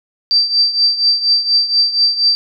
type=tone with tremolo; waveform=sine; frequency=4674 Hz; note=D8; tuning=9 cents flat; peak=-7 dBFS; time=0.31-2.35 s; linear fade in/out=0 ms; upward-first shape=triangle; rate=4.2 Hz; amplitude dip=80%; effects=none